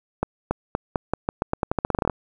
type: accelerating click train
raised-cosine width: 1 ms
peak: -7 dBFS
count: 19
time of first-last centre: 0.23-2.098 s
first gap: 280 ms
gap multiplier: 0.86
effects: 8-bit